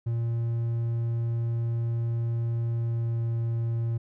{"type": "tone with pitch glide", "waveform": "triangle", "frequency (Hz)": [116.4, 115.66], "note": ["A#2", "A#2"], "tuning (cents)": [-2, -13], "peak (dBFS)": -23, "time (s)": [0.06, 3.98], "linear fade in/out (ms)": 10, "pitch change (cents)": -11, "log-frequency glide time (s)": [2.73, 3.26], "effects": []}